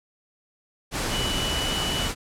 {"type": "tone in noise", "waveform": "sine", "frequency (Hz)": 2960, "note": "F#7", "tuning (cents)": 0, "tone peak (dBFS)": -28, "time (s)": [1.1, 2.1], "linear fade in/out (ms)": 50, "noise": "pink", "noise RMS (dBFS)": -27, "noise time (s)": [0.91, 2.15], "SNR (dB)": -4, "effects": ["low-pass 10000 Hz 12 dB/octave"]}